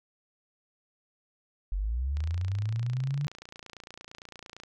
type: linear sweep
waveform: sine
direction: up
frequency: 43.94 to 147.5 Hz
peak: -27 dBFS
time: 1.72-3.27 s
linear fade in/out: 0 ms
type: click train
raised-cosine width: 0.2 ms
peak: -27 dBFS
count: 72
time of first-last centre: 2.17-4.635 s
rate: 28.8 Hz
effects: none